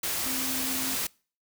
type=tone in noise; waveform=sine; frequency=261.6 Hz; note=C4; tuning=in tune; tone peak=-35 dBFS; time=0.26-0.95 s; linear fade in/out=5 ms; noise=white; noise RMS=-30 dBFS; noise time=0.03-1.07 s; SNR=-8 dB; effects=noise-tail reverb RT60 0.4 s tail -25 dB re dry